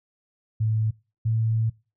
sine tone pair in turn, 109.7 / 112.01 Hz, A2 / A2, -5 / +31 cents, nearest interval unison, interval 36 cents, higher second, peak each -20 dBFS, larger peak neither, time 0.6-0.91 / 1.25-1.7 s, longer second, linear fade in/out 10 ms, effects noise-tail reverb RT60 0.3 s tail -23 dB re dry

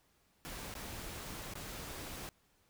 pink noise with dropouts, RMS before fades -45 dBFS, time 0.45-2.29 s, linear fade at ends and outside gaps 0 ms, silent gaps 0.74-0.752 / 1.537-1.554 s, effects pink hiss -72 dBFS RMS until 2.69 s

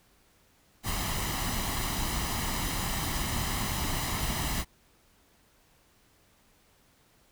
pink noise with comb filter, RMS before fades -31 dBFS, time 0.83-4.65 s, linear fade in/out 50 ms, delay 1 ms, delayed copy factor +0.55, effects pink hiss -64 dBFS RMS until 7.31 s

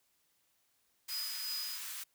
square tone with tremolo, 4978 Hz, D#8, in tune, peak -37 dBFS, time 1.08-1.79 s, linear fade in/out 50 ms, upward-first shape sine, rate 2.7 Hz, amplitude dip 45%
white high-pass noise, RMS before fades -43 dBFS, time 1.08-2.04 s, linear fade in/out 10 ms, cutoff 1100 Hz, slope 24 dB/octave
effects white hiss -75 dBFS RMS until 2.14 s

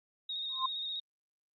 sine tone with vibrato, 3729 Hz, A#7, in tune, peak -35 dBFS, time 0.29-1 s, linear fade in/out 5 ms, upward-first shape square, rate 15 Hz, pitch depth 24 cents each way
sine tone with exponential growth, 1046.5 Hz, C6, in tune, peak -25 dBFS, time 0.49-0.66 s, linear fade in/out 5 ms, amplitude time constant 35 ms
effects Opus 48 kbps

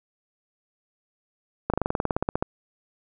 slowing click train, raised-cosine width 1 ms, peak -9 dBFS, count 15, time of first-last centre 1.7-2.425 s, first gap 37 ms, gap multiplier 1.05, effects none

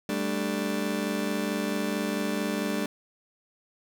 30% pulse chord, G suspended second, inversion none, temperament just, 196 / 220.5 / 294 Hz, G3 / A3 / D4, 0 / +4 / +2 cents, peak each -29 dBFS, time 0.09-2.86 s, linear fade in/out 2 ms, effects none

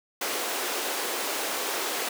pink high-pass noise, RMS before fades -30 dBFS, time 0.21-2.09 s, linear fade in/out 5 ms, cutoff 340 Hz, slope 24 dB/octave, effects none

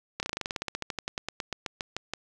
slowing click train, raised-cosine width 0.2 ms, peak -14 dBFS, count 25, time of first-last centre 0.2-2.136 s, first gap 29 ms, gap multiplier 1.08, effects none

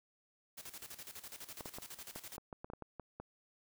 white noise with tremolo, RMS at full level -48 dBFS, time 0.57-2.37 s, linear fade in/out 10 ms, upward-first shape square, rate 12 Hz, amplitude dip 75%
clicks, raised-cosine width 1 ms, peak -31 dBFS, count 12, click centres 1.608 / 1.658 / 1.785 / 2.16 / 2.381 / 2.528 / 2.645 / 2.701 / 2.735 / 2.823 / 2.997 / 3.2 s
effects none

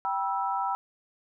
sine chord, E minor, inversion first, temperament equal with one note detuned, 784 / 970.8 / 1318.5 Hz, G5 / B5 / E6, 0 / -30 / 0 cents, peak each -30 / -30 / -32 dBFS, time 0.05-0.75 s, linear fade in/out 0 ms, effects none

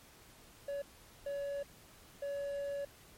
triangle tone bursts at uneven times, 565 Hz, C#5, 33 cents sharp, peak -34 dBFS, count 3, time 0.68-0.82 / 1.26-1.63 / 2.22-2.85 s, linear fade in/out 5 ms, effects pink hiss -59 dBFS RMS until 3.17 s + MP3 64 kbps

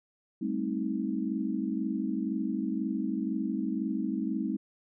sine chord, A half-diminished seventh, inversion third, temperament just, 198 / 220 / 264 / 316.8 Hz, G3 / A3 / C4 / Eb4, +18 / 0 / +16 / +31 cents, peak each -34 dBFS, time 0.41-4.57 s, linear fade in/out 10 ms, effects none

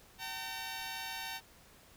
10% pulse tone pair together, 766.4 / 907 Hz, G5 / A#5, -39 / -48 cents, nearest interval minor third, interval 291 cents, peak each -35 / -33 dBFS, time 0.18-1.41 s, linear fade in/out 50 ms, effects pink hiss -60 dBFS RMS until 1.96 s

